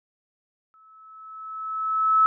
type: tone with exponential growth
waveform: sine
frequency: 1300 Hz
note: E6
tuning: 24 cents flat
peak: -13 dBFS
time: 0.74-2.26 s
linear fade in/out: 0 ms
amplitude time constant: 330 ms
effects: none